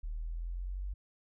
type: exponential sweep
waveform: sine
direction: up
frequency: 38 to 49.01 Hz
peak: -35 dBFS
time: 0.03-0.94 s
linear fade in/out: 10 ms
effects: none